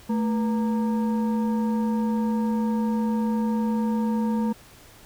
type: tone with frequency modulation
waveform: sine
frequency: 220 Hz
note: A3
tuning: in tune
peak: -21 dBFS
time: 0.09-4.53 s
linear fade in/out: 10 ms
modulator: 706 Hz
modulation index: 0.52
effects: pink hiss -50 dBFS RMS until 5.05 s